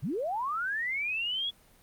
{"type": "linear sweep", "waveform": "sine", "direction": "up", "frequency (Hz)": [102.5, 3400], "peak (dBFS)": -29, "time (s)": [0.02, 1.51], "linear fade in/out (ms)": 20, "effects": ["pink hiss -60 dBFS RMS until 1.82 s", "Opus 32 kbps"]}